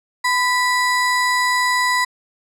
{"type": "ring-modulated tone", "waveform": "square", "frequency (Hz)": 1485, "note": "F#6", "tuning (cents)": 6, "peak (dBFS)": -13, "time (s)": [0.24, 2.05], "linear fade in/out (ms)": 10, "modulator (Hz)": 481, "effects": ["low-pass 11000 Hz 12 dB/octave"]}